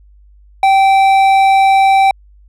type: tone with hard clipping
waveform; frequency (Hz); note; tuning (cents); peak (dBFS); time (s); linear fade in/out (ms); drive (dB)
triangle; 777; G5; -16; -8; 0.63-2.11; 2; 12
effects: added 50 Hz sine -41 dBFS peak until 2.48 s